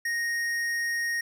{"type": "tone with tanh clipping", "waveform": "sine", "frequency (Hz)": 1864.7, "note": "A#6", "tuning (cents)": 0, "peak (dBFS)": -28, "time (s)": [0.05, 1.21], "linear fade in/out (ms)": 5, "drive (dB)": 14, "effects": []}